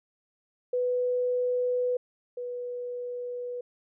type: tone pair in turn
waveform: sine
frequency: 495.9 / 490.2 Hz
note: B4 / B4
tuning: +7 / -13 cents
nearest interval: unison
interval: 20 cents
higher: first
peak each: -24 / -32 dBFS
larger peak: first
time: 0.73-1.97 / 2.37-3.61 s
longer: neither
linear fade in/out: 5 ms
effects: none